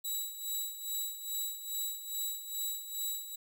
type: tone with tremolo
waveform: 5% pulse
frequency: 3905 Hz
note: B7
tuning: 20 cents flat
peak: -25 dBFS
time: 0.04-3.36 s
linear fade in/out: 10 ms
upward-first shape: sine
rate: 2.4 Hz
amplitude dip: 70%
effects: none